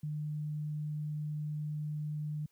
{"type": "tone", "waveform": "sine", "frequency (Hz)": 150.8, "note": "D3", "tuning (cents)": 46, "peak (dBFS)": -34, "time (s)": [0.03, 2.46], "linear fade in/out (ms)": 5, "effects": ["white hiss -74 dBFS RMS until 2.51 s", "high-pass 60 Hz 12 dB/octave"]}